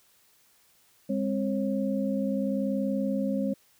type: tone cluster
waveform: sine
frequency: 203.2 / 264 / 543 Hz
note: G#3 / C4 / C#5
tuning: -38 / +16 / -36 cents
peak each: -28 / -30 / -32 dBFS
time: 1.09-3.54 s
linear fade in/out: 10 ms
effects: white hiss -63 dBFS RMS until 3.79 s